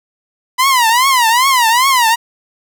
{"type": "tone with vibrato", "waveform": "sawtooth", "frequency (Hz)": 990, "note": "B5", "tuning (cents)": 4, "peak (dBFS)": -5, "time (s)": [0.58, 2.16], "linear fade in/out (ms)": 20, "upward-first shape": "triangle", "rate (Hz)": 2.5, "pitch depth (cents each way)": 210, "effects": []}